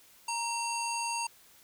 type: harmonic tone with a mistuned harmonic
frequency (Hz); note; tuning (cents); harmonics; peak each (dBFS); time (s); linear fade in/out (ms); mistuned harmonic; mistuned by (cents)
932.3; A#5; 0; 1 / 3 / 5 / 7 / 9 / 10; -33 / -38 / -40 / -41 / -43 / -43; 0.28-1.27; 5; 3; -49
effects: white hiss -59 dBFS RMS until 1.63 s